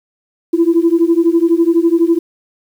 sine beating tone pair, 329.6 / 341.6 Hz, E4 / F4, 0 / -38 cents, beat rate 12 Hz, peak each -11 dBFS, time 0.53-2.19 s, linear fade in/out 10 ms, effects tanh soft clip ceiling -2 dBFS + 7-bit

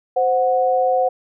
sine tone pair together, 520 / 735.4 Hz, C5 / F#5, -11 / -11 cents, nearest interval tritone, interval 600 cents, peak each -17 dBFS, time 0.16-1.09 s, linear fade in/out 10 ms, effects none

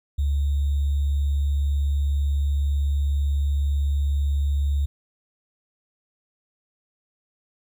sine tone with sample-and-hold, 71 Hz, C#2, 42 cents sharp, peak -19 dBFS, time 0.18-4.86 s, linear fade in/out 10 ms, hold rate 3675 Hz, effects none

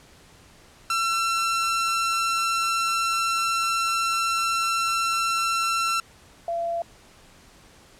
sawtooth / sine tone pair in turn, 1348 / 679.5 Hz, E6 / F5, +38 / -48 cents, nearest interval octave, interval 1186 cents, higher first, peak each -18 / -24 dBFS, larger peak first, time 0.9-6 / 6.48-6.82 s, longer first, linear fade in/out 2 ms, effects pink hiss -52 dBFS RMS until 7.99 s + low-pass 10000 Hz 12 dB/octave

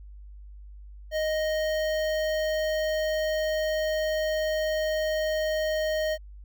square tone with notch filter, 622.3 Hz, D#5, in tune, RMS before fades -27 dBFS, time 1.11-6.18 s, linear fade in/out 50 ms, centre 9700 Hz, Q 0.76, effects added 50 Hz sine -42 dBFS peak until 6.44 s

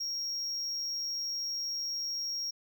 triangle tone with amplitude modulation, 5588 Hz, F8, in tune, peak -30 dBFS, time 0-2.51 s, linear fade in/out 10 ms, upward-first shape sine, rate 153 Hz, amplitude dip 30%, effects none

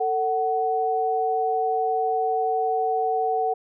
sine tone pair together, 447.3 / 748 Hz, A4 / F#5, +28 / +19 cents, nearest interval major sixth, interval 891 cents, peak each -25 / -22 dBFS, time 0-3.54 s, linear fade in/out 10 ms, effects none

